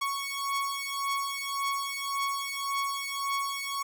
sawtooth beating tone pair, 1108.7 / 1110.5 Hz, C#6 / C#6, 0 / +3 cents, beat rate 1.8 Hz, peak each -29 dBFS, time 0.01-3.83 s, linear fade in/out 10 ms, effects none

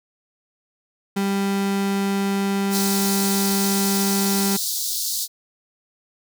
35% pulse tone, 197.4 Hz, G3, 12 cents sharp, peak -18 dBFS, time 1.16-4.57 s, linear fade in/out 10 ms
pink high-pass noise, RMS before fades -25 dBFS, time 2.7-5.28 s, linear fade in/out 50 ms, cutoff 3900 Hz, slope 48 dB/octave
effects none

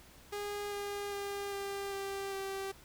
sawtooth tone with pitch steps, 410 / 405.8 / 401.6 / 397.4 / 393.3 / 389.2 Hz, G#4 / G#4 / G4 / G4 / G4 / G4, -22 / -40 / +42 / +24 / +6 / -12 cents, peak -33 dBFS, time 0.32-2.72 s, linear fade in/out 10 ms, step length 400 ms, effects added 65 Hz sine -63 dBFS peak until 2.84 s + pink hiss -58 dBFS RMS until 2.84 s

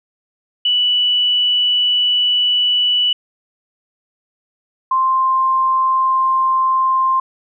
sine tone pair in turn, 2960 / 1050.2 Hz, F#7 / C6, 0 / +6 cents, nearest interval octave + tritone, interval 1794 cents, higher first, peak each -12 dBFS, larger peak neither, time 0.65-3.13 / 4.91-7.2 s, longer first, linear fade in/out 5 ms, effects none

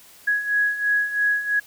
sine beating tone pair, 1666 / 1669 Hz, G#6 / G#6, +5 / +8 cents, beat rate 3 Hz, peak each -25 / -20 dBFS, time 0.27-1.6 s, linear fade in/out 10 ms, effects white hiss -49 dBFS RMS until 1.66 s

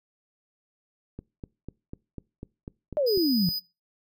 click train, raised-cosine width 3 ms, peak -24 dBFS, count 9, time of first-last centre 1.19-3.175 s, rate 4.03 Hz
sine exponential sweep, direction down, 622.3 to 167 Hz, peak -21 dBFS, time 2.97-3.49 s, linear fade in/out 0 ms
square tone, 4978 Hz, D#8, in tune, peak -28 dBFS, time 3.06-3.6 s, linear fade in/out 20 ms
effects noise-tail reverb RT60 0.3 s tail -24 dB re dry

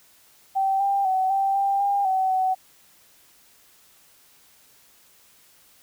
sine tone with pitch steps, 775 / 793 / 755 / 782 / 791 / 802 / 758 / 752 Hz, G5 / G5 / F#5 / G5 / G5 / G5 / F#5 / F#5, -20 / +20 / +35 / -4 / +15 / +39 / +42 / +28 cents, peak -19 dBFS, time 0.55-2.55 s, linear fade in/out 20 ms, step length 250 ms, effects white hiss -56 dBFS RMS until 5.82 s

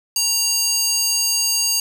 square tone with high-pass filter, 932.3 Hz, A#5, in tune, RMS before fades -19 dBFS, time 0.16-1.8 s, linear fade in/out 2 ms, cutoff 5400 Hz, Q 2.3, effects none

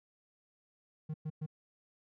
triangle tone bursts, 154.8 Hz, D#3, 9 cents flat, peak -33 dBFS, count 3, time 1.09-1.463 s, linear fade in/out 10 ms, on 51 ms, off 110 ms, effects none

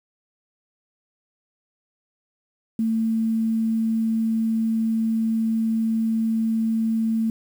sine tone with quantisation, 223.9 Hz, A3, 30 cents sharp, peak -19 dBFS, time 2.79-7.3 s, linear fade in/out 2 ms, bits 8, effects none

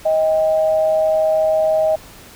sine tone pair together, 630 / 796.9 Hz, D#5 / G5, +21 / +28 cents, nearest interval major third, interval 407 cents, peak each -13 / -24 dBFS, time 0.05-1.96 s, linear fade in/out 10 ms, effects pink hiss -41 dBFS RMS until 2.35 s

